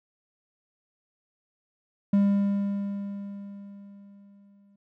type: tone with exponential decay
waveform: triangle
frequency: 200.3 Hz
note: G3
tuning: 38 cents sharp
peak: -15 dBFS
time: 2.13-4.76 s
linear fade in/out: 5 ms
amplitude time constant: 570 ms
effects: none